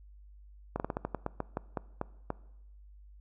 slowing click train, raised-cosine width 1 ms, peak -18 dBFS, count 13, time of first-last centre 0.76-2.304 s, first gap 39 ms, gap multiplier 1.2, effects noise-tail reverb RT60 0.9 s tail -21 dB re dry + added 50 Hz sine -51 dBFS peak until 3.2 s

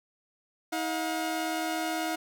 sawtooth tone pair together, 319.3 / 716.8 Hz, D#4 / F5, +45 / +45 cents, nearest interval octave + major second, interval 1400 cents, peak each -28 dBFS, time 0.72-2.16 s, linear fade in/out 10 ms, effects none

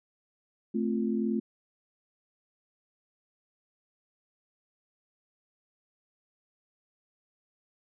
sine chord, F major, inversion first, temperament equal, 220 / 261.6 / 349.2 Hz, A3 / C4 / F4, 0 / 0 / 0 cents, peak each -28 / -33 / -33 dBFS, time 0.74-1.4 s, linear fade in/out 10 ms, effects none

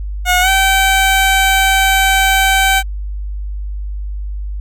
15% pulse tone with pitch glide, 724 to 771.5 Hz, F#5 to G5, -38 to -28 cents, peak -3 dBFS, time 0.25-2.83 s, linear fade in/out 50 ms, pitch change +110 cents, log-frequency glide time 0.41-0.49 s, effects added 50 Hz sine -19 dBFS peak until 4.6 s + MP3 96 kbps

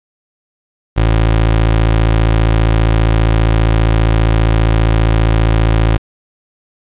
25% pulse tone, 55 Hz, A1, in tune, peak -5 dBFS, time 0.96-5.98 s, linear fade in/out 20 ms, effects resampled to 8000 Hz + 7-bit

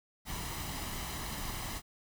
pink noise with comb filter, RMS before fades -39 dBFS, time 0.25-1.82 s, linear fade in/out 50 ms, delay 1 ms, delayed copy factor +0.5, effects none

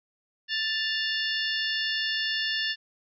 harmonic tone with a mistuned harmonic, 882 Hz, A5, 4 cents sharp, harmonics 2 / 3 / 4 / 5 / 6, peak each -30 / -32 / -33 / -34 / -35 dBFS, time 0.48-2.76 s, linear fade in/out 50 ms, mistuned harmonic 3, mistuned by +110 cents, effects none

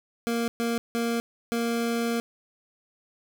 25% pulse tone bursts at uneven times, 233.2 Hz, A#3, 1 cent sharp, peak -21 dBFS, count 4, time 0.27-0.48 / 0.6-0.78 / 0.95-1.2 / 1.52-2.2 s, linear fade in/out 0 ms, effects none

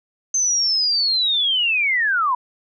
sine linear sweep, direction down, 6272 to 956 Hz, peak -16 dBFS, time 0.34-2.35 s, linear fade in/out 5 ms, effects none

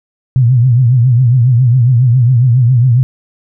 sine tone with vibrato, 123.47 Hz, B2, in tune, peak -5 dBFS, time 0.36-3.03 s, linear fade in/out 0 ms, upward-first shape triangle, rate 7.3 Hz, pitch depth 150 cents each way, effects none

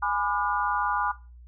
sine chord, G# diminished seventh, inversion none, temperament just, 830.6 / 996.7 / 1196.1 / 1435.3 Hz, G#5 / B5 / D6 / F6, 0 / +16 / +31 / +47 cents, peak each -29 dBFS, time 0.02-1.12 s, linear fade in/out 10 ms, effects noise-tail reverb RT60 0.3 s tail -18 dB re dry + added 60 Hz sine -45 dBFS peak until 1.47 s

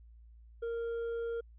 sine tone with hard clipping, 464.4 Hz, A#4, 7 cents flat, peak -35 dBFS, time 0.62-1.41 s, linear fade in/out 10 ms, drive 4 dB, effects added 57 Hz sine -53 dBFS peak until 1.58 s + resampled to 8000 Hz

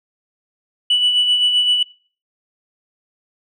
sine tone with tremolo, 2960 Hz, F#7, in tune, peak -9 dBFS, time 0.9-1.83 s, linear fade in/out 5 ms, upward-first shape sine, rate 7.7 Hz, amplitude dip 50%, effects noise-tail reverb RT60 0.4 s tail -22 dB re dry + tanh soft clip ceiling -9 dBFS

